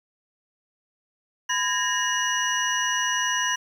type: tone cluster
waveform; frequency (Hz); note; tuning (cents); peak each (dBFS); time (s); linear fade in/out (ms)
sine; 1002 / 1648 / 1843 / 2881 / 5880; B5 / G#6 / A#6 / F#7 / F#8; +25 / -14 / -20 / -47 / -12; -28; 1.49-3.56; 10
effects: tanh soft clip ceiling -12 dBFS + 8-bit